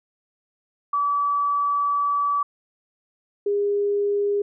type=tone pair in turn; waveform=sine; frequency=1149 / 407 Hz; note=D6 / G#4; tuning=-38 / -35 cents; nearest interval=octave + tritone; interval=1797 cents; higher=first; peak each=-19 dBFS; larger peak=neither; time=0.93-2.43 / 3.46-4.42 s; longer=first; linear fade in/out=5 ms; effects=none